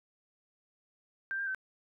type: tone with pitch steps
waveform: sine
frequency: 1574 / 1597 / 1537 Hz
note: G6 / G6 / G6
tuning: +7 / +32 / -35 cents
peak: -32 dBFS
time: 1.31-1.547 s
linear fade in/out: 0 ms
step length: 79 ms
effects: none